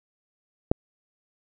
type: click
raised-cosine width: 2 ms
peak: -5 dBFS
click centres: 0.715 s
effects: none